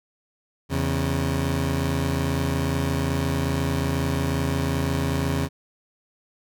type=tone pair together; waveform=20% pulse; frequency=82.41 / 136.38 Hz; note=E2 / C#3; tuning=0 / -28 cents; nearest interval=major sixth; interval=872 cents; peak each=-20 dBFS; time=0.69-5.49 s; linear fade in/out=50 ms; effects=none